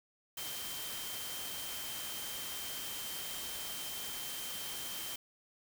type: tone in noise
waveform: sine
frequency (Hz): 3136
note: G7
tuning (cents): 0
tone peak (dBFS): -46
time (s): 0.37-5.16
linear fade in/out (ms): 5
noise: white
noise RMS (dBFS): -42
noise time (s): 0.37-5.16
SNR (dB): -7
effects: none